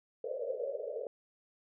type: band-pass noise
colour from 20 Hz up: pink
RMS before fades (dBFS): -38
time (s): 0.24-1.07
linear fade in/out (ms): 2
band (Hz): 440 to 610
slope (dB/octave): 96
effects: none